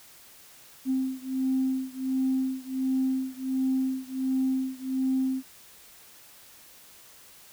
sine beating tone pair, 261.6 / 263 Hz, C4 / C4, 0 / +9 cents, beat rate 1.4 Hz, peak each -27 / -28 dBFS, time 0.85-5.43 s, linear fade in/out 50 ms, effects tanh soft clip ceiling -17 dBFS + white hiss -52 dBFS RMS until 7.52 s

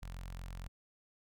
sawtooth tone with notch filter, 44.26 Hz, F1, 24 cents sharp, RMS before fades -45 dBFS, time 0.02-0.68 s, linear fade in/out 10 ms, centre 350 Hz, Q 0.56, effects none

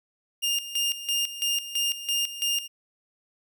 sawtooth tone with tremolo, 2814 Hz, F7, 12 cents sharp, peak -20 dBFS, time 0.42-2.68 s, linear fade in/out 20 ms, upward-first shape square, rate 3 Hz, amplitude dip 75%, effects none

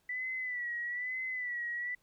sine tone with vibrato, 1972 Hz, B6, 3 cents flat, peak -34 dBFS, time 0.09-1.95 s, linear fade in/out 5 ms, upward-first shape sine, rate 1.1 Hz, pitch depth 63 cents each way, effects pink hiss -73 dBFS RMS until 2.02 s

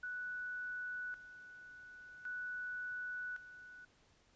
sine tone with tremolo, 1480 Hz, F#6, in tune, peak -40 dBFS, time 0.03-3.85 s, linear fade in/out 5 ms, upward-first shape square, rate 0.45 Hz, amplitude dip 75%, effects pink hiss -70 dBFS RMS until 4.35 s + resampled to 16000 Hz

